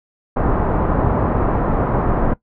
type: low-pass noise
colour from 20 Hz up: pink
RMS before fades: -17 dBFS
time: 0.36-2.34 s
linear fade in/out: 10 ms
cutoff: 1200 Hz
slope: 24 dB/octave
effects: noise-tail reverb RT60 0.1 s tail -18 dB re dry